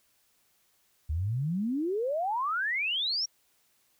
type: exponential sweep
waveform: sine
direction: up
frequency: 71.9 to 5740 Hz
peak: -27 dBFS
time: 1.09-3.26 s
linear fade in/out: 10 ms
effects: white hiss -69 dBFS RMS until 3.99 s